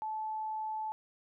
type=tone; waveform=sine; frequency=869 Hz; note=A5; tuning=22 cents flat; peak=-34 dBFS; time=0.02-0.92 s; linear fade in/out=0 ms; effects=none